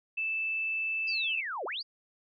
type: tone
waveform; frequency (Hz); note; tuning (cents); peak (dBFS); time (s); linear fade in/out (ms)
sine; 2637; E7; 0; -29; 0.17-1.41; 10
type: linear two-way sweep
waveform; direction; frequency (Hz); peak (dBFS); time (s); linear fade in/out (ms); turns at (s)
sine; down then up; 4978 to 344.7 to 4978; -33; 1.07-1.83; 20; 1.65
effects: none